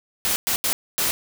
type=noise bursts at uneven times; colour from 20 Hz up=white; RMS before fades=-22 dBFS; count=4; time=0.25-0.36 / 0.47-0.56 / 0.64-0.73 / 0.98-1.11 s; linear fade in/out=0 ms; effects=none